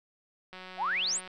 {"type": "click train", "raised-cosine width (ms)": 0.3, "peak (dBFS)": -29, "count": 139, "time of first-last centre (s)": [0.53, 1.276], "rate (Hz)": 185}
{"type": "exponential sweep", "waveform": "sine", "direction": "up", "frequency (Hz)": [659, 9860], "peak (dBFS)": -27, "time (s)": [0.77, 1.21], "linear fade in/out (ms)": 50}
{"effects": []}